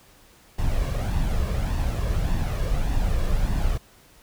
brown noise with flanger, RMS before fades -23 dBFS, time 0.58-3.78 s, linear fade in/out 10 ms, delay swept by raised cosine 1.1 to 1.8 ms, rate 1.7 Hz, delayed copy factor +0.5, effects pink hiss -54 dBFS RMS until 4.22 s

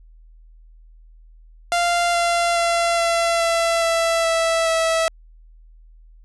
sawtooth tone with pitch steps, 694 / 688 / 682.1 / 676.2 / 670.4 / 664.6 / 658.8 / 653.2 Hz, F5 / F5 / F5 / E5 / E5 / E5 / E5 / E5, -11 / -26 / -41 / +44 / +29 / +14 / -1 / -16 cents, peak -13 dBFS, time 1.72-5.08 s, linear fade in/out 0 ms, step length 420 ms, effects added 40 Hz sine -44 dBFS peak until 6.24 s + resampled to 24000 Hz

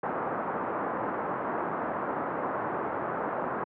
white low-pass noise, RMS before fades -31 dBFS, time 0.03-3.64 s, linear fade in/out 5 ms, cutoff 1300 Hz, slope 24 dB/octave, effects high-pass 200 Hz 12 dB/octave + low-pass 2000 Hz 12 dB/octave

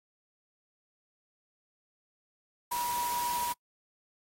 sine tone in noise, 966 Hz, B5, 39 cents flat, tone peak -30 dBFS, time 2.71-3.53 s, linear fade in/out 10 ms, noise white, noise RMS -38 dBFS, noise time 2.71-3.53 s, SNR +5 dB, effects noise-tail reverb RT60 0.1 s tail -26 dB re dry + AAC 48 kbps

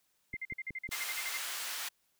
sine tone bursts, 2093 Hz, C7, in tune, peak -36 dBFS, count 13, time 0.33-1.376 s, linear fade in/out 5 ms, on 38 ms, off 46 ms
click train, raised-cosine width 3 ms, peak -33 dBFS, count 4, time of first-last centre 0.34-0.89 s, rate 5.45 Hz
pink high-pass noise, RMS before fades -39 dBFS, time 0.91-1.89 s, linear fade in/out 10 ms, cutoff 1400 Hz, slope 12 dB/octave
effects white hiss -75 dBFS RMS until 2.19 s

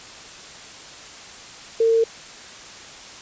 sine tone, 454.2 Hz, A#4, 45 cents flat, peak -14 dBFS, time 1.8-2.04 s, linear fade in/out 5 ms, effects white hiss -40 dBFS RMS until 3.21 s + resampled to 16000 Hz

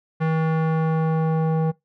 square tone with low-pass filter sweep, 160 Hz, D#3, 49 cents sharp, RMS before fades -21 dBFS, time 0.2-1.72 s, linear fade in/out 20 ms, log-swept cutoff 1700 to 780 Hz, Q 1.2, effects noise-tail reverb RT60 0.2 s tail -24 dB re dry

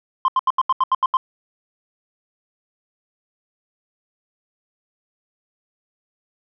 sine tone bursts, 1046.5 Hz, C6, in tune, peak -11 dBFS, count 9, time 0.25-1.17 s, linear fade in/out 2 ms, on 32 ms, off 79 ms, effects tanh soft clip ceiling -12 dBFS

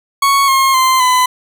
40% pulse tone with pitch steps, 1108.7 / 1074 / 1040.4 / 1007.9 Hz, C#6 / C6 / C6 / B5, 0 / +45 / -10 / +35 cents, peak -8 dBFS, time 0.22-1.26 s, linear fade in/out 5 ms, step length 260 ms, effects none

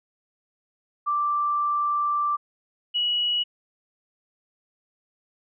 sine tone pair in turn, 1174.7 / 2925 Hz, D6 / F#7, 0 / -21 cents, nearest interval octave + major third, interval 1579 cents, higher second, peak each -21 dBFS, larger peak neither, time 1.06-2.37 / 2.94-3.44 s, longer first, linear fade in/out 20 ms, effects none

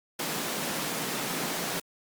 pink high-pass noise, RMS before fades -32 dBFS, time 0.19-1.8 s, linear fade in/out 5 ms, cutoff 150 Hz, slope 48 dB/octave, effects Opus 48 kbps

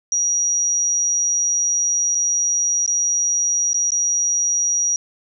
sine tone with dropouts, 5760 Hz, F#8, 47 cents flat, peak -16 dBFS, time 0.12-4.96 s, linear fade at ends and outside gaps 1 ms, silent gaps 2.148-2.152 / 2.862-2.877 / 3.732-3.743 / 3.905-3.919 s, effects none

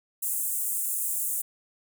pink high-pass noise, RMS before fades -29 dBFS, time 0.22-1.42 s, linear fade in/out 10 ms, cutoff 7700 Hz, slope 48 dB/octave, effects none

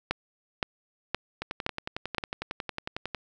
two click trains, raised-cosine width 0.3 ms, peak -10 / -16 dBFS, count 5 / 20, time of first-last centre 0.11-2.183 / 1.42-3.147 s, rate 1.93 / 11 Hz, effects none

